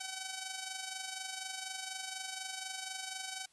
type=tone with amplitude modulation; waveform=5% pulse; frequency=760 Hz; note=F#5; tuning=46 cents sharp; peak=-26 dBFS; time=0-3.46 s; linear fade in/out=10 ms; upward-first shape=sine; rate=24.1 Hz; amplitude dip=55%; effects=white hiss -68 dBFS RMS until 3.52 s + resampled to 24000 Hz